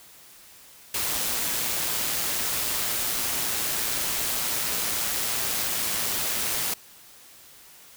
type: noise with amplitude modulation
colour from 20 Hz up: white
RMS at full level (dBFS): -26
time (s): 0.94-6.74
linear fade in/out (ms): 5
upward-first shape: sine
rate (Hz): 114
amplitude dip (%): 25
effects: white hiss -50 dBFS RMS until 7.96 s